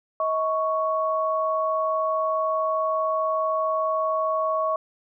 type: tone pair together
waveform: sine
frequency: 635.7 / 1111 Hz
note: D#5 / C#6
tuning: +37 / +4 cents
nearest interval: minor seventh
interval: 967 cents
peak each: -24 dBFS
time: 0.2-4.76 s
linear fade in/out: 2 ms
effects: none